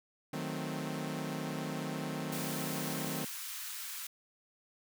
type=chord; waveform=sawtooth; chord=D# diminished seventh; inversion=none; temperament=equal; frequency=155.56 / 185 / 220 / 261.6 Hz; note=D#3 / F#3 / A3 / C4; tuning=0 / 0 / 0 / 0 cents; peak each=-36 / -39 / -39 / -37 dBFS; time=0.33-3.25 s; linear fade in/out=5 ms
type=high-pass noise; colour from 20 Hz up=white; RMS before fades=-42 dBFS; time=2.32-4.07 s; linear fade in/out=5 ms; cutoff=1100 Hz; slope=24 dB/octave
effects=none